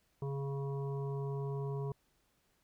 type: harmonic tone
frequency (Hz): 138.59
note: C#3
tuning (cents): 0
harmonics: 1 / 3 / 5 / 7 / 8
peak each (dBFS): -36 / -41 / -53 / -50 / -56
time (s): 0.22-1.92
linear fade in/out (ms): 2
effects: pink hiss -75 dBFS RMS until 2.63 s